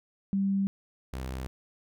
sine / sawtooth tone pair in turn, 196 / 64.79 Hz, G3 / C2, 0 / -16 cents, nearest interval octave + perfect fifth, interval 1916 cents, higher first, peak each -24 / -30 dBFS, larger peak first, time 0.33-0.67 / 1.13-1.47 s, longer neither, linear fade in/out 0 ms, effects none

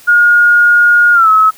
sine tone with pitch glide, 1430 to 1288.8 Hz, F6 to E6, +41 to -39 cents, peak -4 dBFS, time 0.07-1.51 s, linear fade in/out 20 ms, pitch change -180 cents, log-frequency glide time 1.13-1.29 s, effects white hiss -40 dBFS RMS until 1.57 s

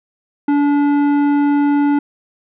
sine tone with tanh clipping, 288 Hz, D4, 34 cents flat, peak -13 dBFS, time 0.48-1.99 s, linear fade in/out 5 ms, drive 12 dB, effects none

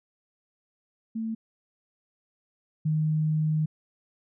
sine tone pair in turn, 223.4 / 155.1 Hz, A3 / D#3, +27 / -5 cents, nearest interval tritone, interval 632 cents, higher first, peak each -28 / -22 dBFS, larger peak second, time 1.15-1.35 / 2.85-3.66 s, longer second, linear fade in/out 10 ms, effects none

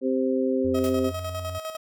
harmonic tone, 130.6 Hz, C3, 3 cents flat, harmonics 2 / 3 / 4, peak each -24 / -26 / -27 dBFS, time 0.01-1.12 s, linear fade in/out 50 ms
triangle tone, 89.4 Hz, F2, 41 cents sharp, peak -30 dBFS, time 0.64-1.59 s, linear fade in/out 10 ms
30% pulse tone with tremolo, 636 Hz, D#5, 38 cents sharp, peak -27 dBFS, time 0.74-1.77 s, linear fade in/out 10 ms, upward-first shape square, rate 9.9 Hz, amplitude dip 55%
white noise with exponential decay, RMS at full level -36 dBFS, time 0.84-1.02 s, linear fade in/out 0 ms, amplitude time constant 38 ms
effects none

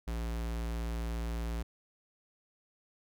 square tone, 57.3 Hz, A#1, 29 cents flat, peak -34 dBFS, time 0.07-1.63 s, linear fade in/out 10 ms, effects none

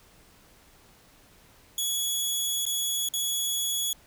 15% pulse tone with dropouts, 3372 Hz, G#7, 26 cents sharp, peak -19 dBFS, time 1.78-3.93 s, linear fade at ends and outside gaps 2 ms, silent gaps 2.654-2.664 / 3.088-3.137 s, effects pink hiss -57 dBFS RMS until 4.06 s

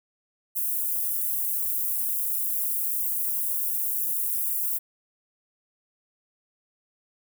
white high-pass noise, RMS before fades -27 dBFS, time 0.55-4.79 s, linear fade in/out 20 ms, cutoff 11000 Hz, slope 24 dB/octave, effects none

